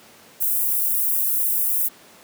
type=high-pass noise; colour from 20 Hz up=white; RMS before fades=-21 dBFS; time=0.4-1.89 s; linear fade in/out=20 ms; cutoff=11000 Hz; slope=24 dB/octave; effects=pink hiss -48 dBFS RMS until 2.23 s + high-pass 200 Hz 12 dB/octave